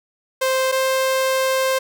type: tone pair in turn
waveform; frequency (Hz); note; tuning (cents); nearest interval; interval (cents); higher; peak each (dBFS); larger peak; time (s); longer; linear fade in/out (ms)
sawtooth; 523.3 / 526; C5 / C5; 0 / +9; unison; 9; second; -13; neither; 0.41-0.72 / 0.72-1.79; second; 10
effects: none